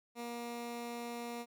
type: tone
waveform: 15% pulse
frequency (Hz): 237.2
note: A#3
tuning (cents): +30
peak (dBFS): -34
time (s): 0.15-1.46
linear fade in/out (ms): 50
effects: none